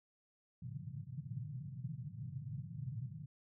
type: band-pass noise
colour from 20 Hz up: white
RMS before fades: -45 dBFS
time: 0.62-3.26 s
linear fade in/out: 5 ms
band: 110 to 150 Hz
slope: 48 dB/octave
effects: none